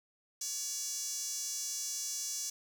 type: tone with high-pass filter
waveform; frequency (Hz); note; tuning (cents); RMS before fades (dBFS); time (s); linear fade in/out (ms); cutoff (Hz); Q
sawtooth; 568; C#5; +42; -38; 0.41-2.5; 5; 6100; 4.5
effects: none